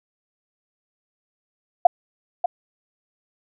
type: tone with echo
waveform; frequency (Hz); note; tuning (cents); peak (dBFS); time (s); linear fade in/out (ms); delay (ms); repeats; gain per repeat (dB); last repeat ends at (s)
sine; 706; F5; +19; -6; 1.85-1.87; 5; 590; 1; -10; 2.46
effects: none